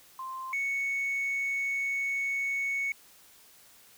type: tone pair in turn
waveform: sine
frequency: 1046.5 / 2217 Hz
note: C6 / C#7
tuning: 0 / 0 cents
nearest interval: octave + minor second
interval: 1300 cents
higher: second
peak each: -35 / -26 dBFS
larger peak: second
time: 0.19-0.53 / 0.53-2.92 s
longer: second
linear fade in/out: 2 ms
effects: tanh soft clip ceiling -26 dBFS + white hiss -57 dBFS RMS until 3.97 s